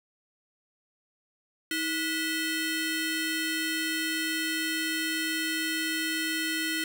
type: ring-modulated tone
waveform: 20% pulse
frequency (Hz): 1143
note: D6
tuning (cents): -47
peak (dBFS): -20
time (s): 1.71-6.84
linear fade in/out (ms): 2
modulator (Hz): 825
effects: none